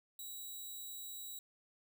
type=tone; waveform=5% pulse; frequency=3882 Hz; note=B7; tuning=31 cents flat; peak=-37 dBFS; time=0.19-1.39 s; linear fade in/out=2 ms; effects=none